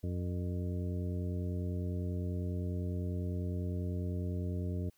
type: harmonic tone with a mistuned harmonic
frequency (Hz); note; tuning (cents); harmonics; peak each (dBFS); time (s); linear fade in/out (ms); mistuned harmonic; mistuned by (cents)
90; F#2; -47; 1 / 2 / 3 / 4 / 5 / 7; -34 / -40 / -44 / -46 / -48 / -51; 0.03-4.9; 10; 7; -69
effects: white hiss -72 dBFS RMS until 4.97 s